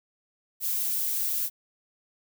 violet noise, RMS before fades -28 dBFS, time 0.6-1.5 s, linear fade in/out 50 ms, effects none

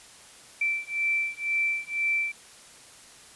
sine beating tone pair, 2335 / 2337 Hz, D7 / D7, -11 / -9 cents, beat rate 2 Hz, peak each -28 dBFS, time 0.61-2.32 s, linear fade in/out 5 ms, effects white hiss -50 dBFS RMS until 3.35 s + resampled to 24000 Hz

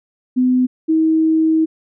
sine tone pair in turn, 253.1 / 318.9 Hz, B3 / D#4, +43 / +43 cents, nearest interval major third, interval 400 cents, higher second, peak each -11 dBFS, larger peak neither, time 0.36-0.67 / 0.88-1.66 s, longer second, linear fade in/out 20 ms, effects none

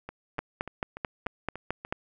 two click trains, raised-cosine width 0.5 ms, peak -14 / -23 dBFS, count 8 / 7, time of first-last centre 0.39-1.925 / 0.09-1.85 s, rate 4.56 / 3.41 Hz, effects none

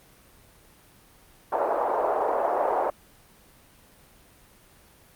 white band-pass noise, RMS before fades -25 dBFS, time 1.52-2.9 s, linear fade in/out 2 ms, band 460 to 870 Hz, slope 24 dB/octave, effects pink hiss -55 dBFS RMS until 5.15 s + Opus 32 kbps

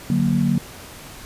sine chord, D augmented, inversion none, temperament equal, 146.83 / 185 / 233.1 Hz, D3 / F#3 / A#3, 0 / 0 / 0 cents, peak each -21 / -20 / -20 dBFS, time 0.1-0.58 s, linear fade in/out 2 ms, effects pink hiss -39 dBFS RMS until 1.25 s + resampled to 32000 Hz

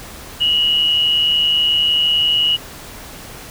sine tone with amplitude modulation, 2902 Hz, F#7, 34 cents flat, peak -10 dBFS, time 0.4-2.57 s, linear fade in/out 20 ms, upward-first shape sine, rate 151 Hz, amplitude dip 50%, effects pink hiss -35 dBFS RMS until 3.5 s

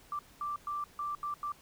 sine tone bursts at uneven times, 1174.7 Hz, D6, in tune, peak -33 dBFS, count 6, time 0.12-0.19 / 0.41-0.56 / 0.67-0.84 / 0.99-1.15 / 1.23-1.34 / 1.43-1.52 s, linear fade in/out 2 ms, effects pink hiss -59 dBFS RMS until 1.61 s

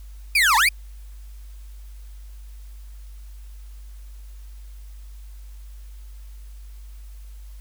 35% pulse linear two-way sweep, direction down then up, 2488 to 830.6 to 2488 Hz, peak -13 dBFS, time 0.35-0.69 s, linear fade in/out 5 ms, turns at 0.56 s, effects added 50 Hz sine -37 dBFS peak until 7.6 s + white hiss -57 dBFS RMS until 7.6 s

